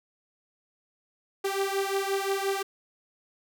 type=beating tone pair; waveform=sawtooth; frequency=389.3 / 395 Hz; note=G4 / G4; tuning=-12 / +13 cents; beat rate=5.7 Hz; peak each=-25 / -26 dBFS; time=1.44-2.63 s; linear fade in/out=10 ms; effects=none

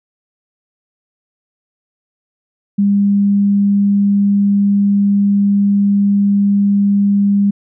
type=tone; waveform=sine; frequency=201.1 Hz; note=G3; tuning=44 cents sharp; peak=-9 dBFS; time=2.78-7.51 s; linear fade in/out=10 ms; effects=none

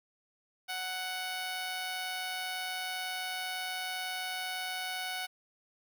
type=tone with amplitude modulation; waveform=10% pulse; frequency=742 Hz; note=F#5; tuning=5 cents sharp; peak=-25 dBFS; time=0.68-5.27 s; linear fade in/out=20 ms; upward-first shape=sine; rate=171 Hz; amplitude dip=35%; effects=none

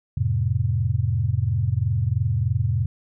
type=chord; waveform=sine; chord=F major; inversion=none; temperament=equal with one note detuned; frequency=87.31 / 107.8 / 130.81 Hz; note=F2 / A2 / C3; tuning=0 / -35 / 0 cents; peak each=-25 / -22 / -24 dBFS; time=0.17-2.86 s; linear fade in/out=5 ms; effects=none

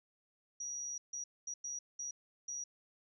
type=tone bursts at uneven times; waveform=sine; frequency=5780 Hz; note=F#8; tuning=41 cents flat; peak=-39 dBFS; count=6; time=0.6-0.98 / 1.13-1.24 / 1.47-1.54 / 1.64-1.79 / 1.99-2.11 / 2.48-2.64 s; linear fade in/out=5 ms; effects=none

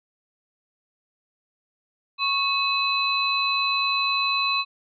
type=tone cluster; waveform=sine; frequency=1101 / 2568 / 3996 Hz; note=C#6 / E7 / B7; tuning=-12 / -46 / +20 cents; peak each=-25 dBFS; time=2.18-4.65 s; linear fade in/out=50 ms; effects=none

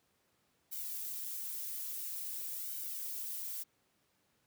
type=noise with flanger; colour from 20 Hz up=violet; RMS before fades=-41 dBFS; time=0.71-3.64 s; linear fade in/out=20 ms; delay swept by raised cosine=1.3 to 5.2 ms; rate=0.49 Hz; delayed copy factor=+0.9; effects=pink hiss -75 dBFS RMS until 4.46 s + high-pass 100 Hz 12 dB/octave

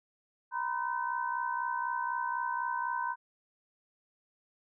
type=tone cluster; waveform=sine; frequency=950 / 1014 / 1526 Hz; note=A#5 / B5 / G6; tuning=+33 / +45 / -47 cents; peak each=-34 / -35 / -37 dBFS; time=0.51-3.16 s; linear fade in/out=50 ms; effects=none

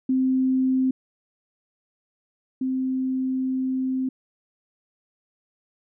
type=tone pair in turn; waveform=sine; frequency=260.4 / 260.4 Hz; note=C4 / C4; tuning=-8 / -8 cents; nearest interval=unison; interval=0 cents; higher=neither; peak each=-18 / -22 dBFS; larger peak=first; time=0.09-0.91 / 2.61-4.09 s; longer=second; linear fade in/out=5 ms; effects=none

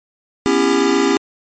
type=chord; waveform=square; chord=C# half-diminished seventh; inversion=third; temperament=just; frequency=249.5 / 277.2 / 332.6 / 399.1 Hz; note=B3 / C#4 / E4 / G4; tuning=+18 / 0 / +16 / +31 cents; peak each=-22 / -18 / -20 / -17 dBFS; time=0.46-1.17 s; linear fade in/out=0 ms; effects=low-pass 12000 Hz 12 dB/octave + MP3 32 kbps

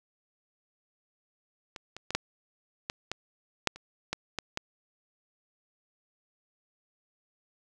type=clicks; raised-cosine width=0.2 ms; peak=-23 / -24 / -17 / -9 / -15 / -15 / -6 / -28 / -13 / -14 / -14 dBFS; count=11; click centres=1.762 / 1.966 / 2.106 / 2.15 / 2.899 / 3.116 / 3.673 / 3.76 / 4.13 / 4.387 / 4.574 s; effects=none

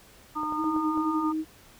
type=harmonic tone; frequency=305.4 Hz; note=D#4; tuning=32 cents flat; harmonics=1 / 3 / 4; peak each=-34 / -33 / -30 dBFS; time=0.35-1.33 s; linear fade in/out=20 ms
type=clicks; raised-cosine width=1 ms; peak=-26 dBFS; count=5; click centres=0.433 / 0.524 / 0.642 / 0.764 / 0.975 s
type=tone with vibrato; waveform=sine; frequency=315.4 Hz; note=D#4; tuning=24 cents sharp; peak=-26 dBFS; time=0.57-1.45 s; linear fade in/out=50 ms; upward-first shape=sine; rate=2.3 Hz; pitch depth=9 cents each way
effects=pink hiss -54 dBFS RMS until 1.79 s

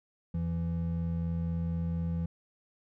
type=tone pair together; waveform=triangle; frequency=83.8 / 167.87 Hz; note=E2 / E3; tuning=+29 / +32 cents; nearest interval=octave; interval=1203 cents; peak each=-32 / -29 dBFS; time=0.34-2.26 s; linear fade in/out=5 ms; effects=none

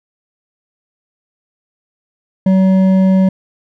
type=tone with hard clipping; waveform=sine; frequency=189.3 Hz; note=F#3; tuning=40 cents sharp; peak=-9 dBFS; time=2.46-3.29 s; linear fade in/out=5 ms; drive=7 dB; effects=none

